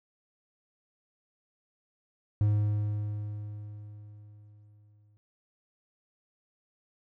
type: tone with exponential decay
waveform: triangle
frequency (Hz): 104.6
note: G#2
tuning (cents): +13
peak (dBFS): -19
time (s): 2.41-5.17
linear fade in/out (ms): 0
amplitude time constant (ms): 600
effects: none